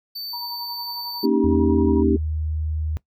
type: tone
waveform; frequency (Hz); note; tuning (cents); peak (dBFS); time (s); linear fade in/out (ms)
square; 4555; C#8; +46; -30; 0.15-1.26; 10
type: tone with tremolo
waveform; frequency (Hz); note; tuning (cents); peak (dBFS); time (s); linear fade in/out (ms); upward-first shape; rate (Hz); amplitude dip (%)
sine; 954; A#5; +40; -30; 0.33-2.03; 5; sine; 11; 60
type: chord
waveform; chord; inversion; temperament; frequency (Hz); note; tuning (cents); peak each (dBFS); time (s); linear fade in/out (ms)
sine; Eb dominant seventh; second; equal with one note detuned; 230.5 / 277.2 / 311.1 / 392; Bb3 / Db4 / Eb4 / G4; -19 / 0 / 0 / 0; -21; 1.23-2.17; 10
type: tone with pitch glide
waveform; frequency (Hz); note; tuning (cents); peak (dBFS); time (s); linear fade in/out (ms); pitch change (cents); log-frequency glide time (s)
sine; 81.7 to 77.74; E2 to D#2; -15 to -1; -22; 1.44-2.97; 0; -86; 1.86-1.93
effects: noise-tail reverb RT60 0.1 s tail -20 dB re dry